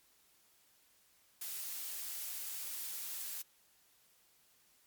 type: noise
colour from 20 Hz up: blue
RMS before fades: -42 dBFS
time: 1.41-3.42 s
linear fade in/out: 5 ms
effects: white hiss -69 dBFS RMS until 4.86 s + MP3 96 kbps